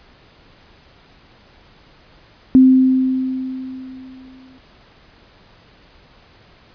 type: tone with exponential decay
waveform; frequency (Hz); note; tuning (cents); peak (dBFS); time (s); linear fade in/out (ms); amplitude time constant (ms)
sine; 260; C4; -11; -4; 2.55-4.58; 0; 440
effects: pink hiss -49 dBFS RMS until 6.74 s + resampled to 11025 Hz